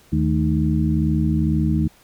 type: harmonic tone with a mistuned harmonic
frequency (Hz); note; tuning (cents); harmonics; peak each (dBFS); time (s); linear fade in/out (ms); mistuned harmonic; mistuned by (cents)
77.78; D#2; 0; 1 / 2 / 3 / 4; -22 / -20 / -22 / -24; 0.12-1.88; 10; 3; -120
effects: pink hiss -53 dBFS RMS until 2.03 s